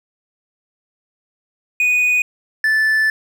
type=tone pair in turn; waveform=triangle; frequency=2478 / 1752.5 Hz; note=D#7 / A6; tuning=-8 / -7 cents; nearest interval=tritone; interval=599 cents; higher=first; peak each=-11 dBFS; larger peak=neither; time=1.8-2.22 / 2.64-3.1 s; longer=second; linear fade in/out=2 ms; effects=none